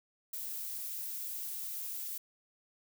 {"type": "noise", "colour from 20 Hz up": "violet", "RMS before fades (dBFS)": -40, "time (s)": [0.33, 2.18], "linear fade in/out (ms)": 5, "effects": []}